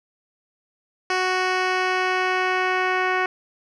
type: tone with low-pass filter sweep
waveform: 10% pulse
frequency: 370 Hz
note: F#4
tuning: in tune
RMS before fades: -22 dBFS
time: 1.1-3.26 s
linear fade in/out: 2 ms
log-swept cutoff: 4600 to 2300 Hz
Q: 1.2
effects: none